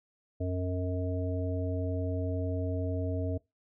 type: harmonic tone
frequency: 91.1 Hz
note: F#2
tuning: 26 cents flat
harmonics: 1 / 3 / 5 / 7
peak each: -31 / -36 / -38 / -39 dBFS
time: 0.4-3.38 s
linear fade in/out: 10 ms
effects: noise-tail reverb RT60 0.2 s tail -21 dB re dry